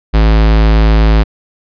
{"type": "tone", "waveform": "square", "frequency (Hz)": 54, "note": "A1", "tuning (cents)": -32, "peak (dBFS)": -6, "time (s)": [0.13, 1.24], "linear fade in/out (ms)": 20, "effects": ["resampled to 11025 Hz"]}